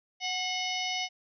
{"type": "harmonic tone with a mistuned harmonic", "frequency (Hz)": 740, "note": "F#5", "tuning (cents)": 0, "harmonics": [1, 3, 4, 5, 6, 7, 8], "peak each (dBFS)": [-36, -35, -35, -40, -44, -39, -41], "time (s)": [0.2, 1.09], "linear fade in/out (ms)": 50, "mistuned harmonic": 3, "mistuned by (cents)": -47, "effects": []}